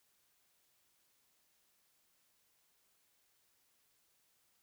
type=silence; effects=white hiss -75 dBFS RMS until 4.62 s